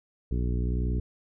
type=harmonic tone with a mistuned harmonic; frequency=60.9 Hz; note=B1; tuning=24 cents flat; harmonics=1 / 2 / 3 / 4 / 5 / 6 / 7; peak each=-26 / -32 / -36 / -38 / -40 / -42 / -43 dBFS; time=0.31-1 s; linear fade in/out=5 ms; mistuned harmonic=1; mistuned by=+18 cents; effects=none